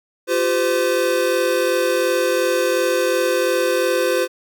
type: chord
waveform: square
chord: F suspended second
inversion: none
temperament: equal with one note detuned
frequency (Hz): 349.2 / 392 / 510.4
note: F4 / G4 / C5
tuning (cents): 0 / 0 / -43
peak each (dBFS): -23 / -24 / -19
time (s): 0.27-4.28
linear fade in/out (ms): 50
effects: none